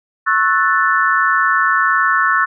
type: chord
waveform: sine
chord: F# minor seventh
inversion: second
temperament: equal with one note detuned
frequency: 1097.9 / 1318.5 / 1480 / 1760 Hz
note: C#6 / E6 / F#6 / A6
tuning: -17 / 0 / 0 / 0 cents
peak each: -17 dBFS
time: 0.26-2.46 s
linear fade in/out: 20 ms
effects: none